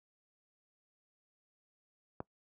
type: click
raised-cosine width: 1 ms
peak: -24 dBFS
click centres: 2.204 s
effects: noise-tail reverb RT60 0.1 s tail -23 dB re dry + high-pass 80 Hz 12 dB/octave